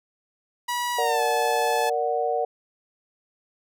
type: tone with pitch glide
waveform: sawtooth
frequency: 970 to 864.2 Hz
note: B5 to A5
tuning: -31 to -31 cents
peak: -21 dBFS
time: 0.68-1.9 s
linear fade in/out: 10 ms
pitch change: -200 cents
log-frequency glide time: 0.96-1.22 s
type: chord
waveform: sine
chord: Bb augmented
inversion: none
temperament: equal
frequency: 466.2 / 587.3 / 740 Hz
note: Bb4 / D5 / F#5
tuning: 0 / 0 / 0 cents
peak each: -26 / -28 / -25 dBFS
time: 0.98-2.45 s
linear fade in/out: 5 ms
effects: none